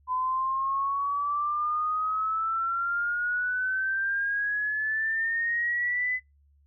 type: exponential sweep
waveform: sine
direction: up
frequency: 1009 to 2019 Hz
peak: -25 dBFS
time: 0.07-6.2 s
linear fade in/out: 50 ms
effects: noise-tail reverb RT60 0.2 s tail -24 dB re dry + added 71 Hz sine -59 dBFS peak until 6.66 s